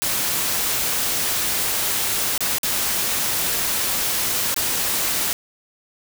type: noise with dropouts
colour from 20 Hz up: white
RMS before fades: -22 dBFS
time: 0.02-5.33 s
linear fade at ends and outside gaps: 0 ms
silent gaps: 2.378-2.406 / 2.584-2.632 / 4.543-4.563 s
effects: none